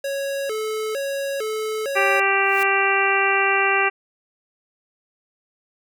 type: tone with vibrato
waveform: square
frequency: 490 Hz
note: B4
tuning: 14 cents flat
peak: -24 dBFS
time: 0.04-2.2 s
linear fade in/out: 5 ms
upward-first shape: square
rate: 1.1 Hz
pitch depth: 210 cents each way
type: harmonic tone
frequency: 392 Hz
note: G4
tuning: in tune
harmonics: 1 / 2 / 3 / 4 / 5 / 6 / 7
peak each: -24 / -24 / -24 / -24 / -24 / -24 / -24 dBFS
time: 1.95-3.9 s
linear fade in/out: 20 ms
type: noise with exponential growth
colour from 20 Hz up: white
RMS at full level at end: -33 dBFS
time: 2.36-2.63 s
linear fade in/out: 0 ms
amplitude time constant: 57 ms
effects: none